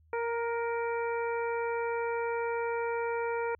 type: harmonic tone with a mistuned harmonic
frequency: 466.2 Hz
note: A#4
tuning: in tune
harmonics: 1 / 2 / 3 / 4 / 5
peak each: -31 / -35 / -40 / -45 / -43 dBFS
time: 0.13-3.55 s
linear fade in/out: 2 ms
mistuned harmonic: 3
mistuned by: +17 cents
effects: added 79 Hz sine -60 dBFS peak until 3.59 s